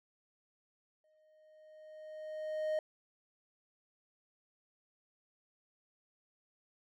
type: tone with exponential growth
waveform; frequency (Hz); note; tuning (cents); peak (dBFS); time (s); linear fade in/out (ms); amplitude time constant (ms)
triangle; 620; D#5; -6; -28; 1.04-2.79; 2; 380
effects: none